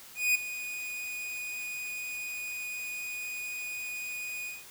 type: tone with ADSR envelope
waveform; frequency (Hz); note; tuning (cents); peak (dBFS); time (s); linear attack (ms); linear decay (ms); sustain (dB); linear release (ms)
45% pulse; 2474; D#7; -10; -21; 0.15-4.65; 200; 9; -14; 190
effects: white hiss -50 dBFS RMS until 4.7 s